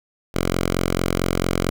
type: tone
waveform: 5% pulse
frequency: 44.46 Hz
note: F1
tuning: 32 cents sharp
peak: -8 dBFS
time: 0.34-1.7 s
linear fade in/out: 10 ms
effects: none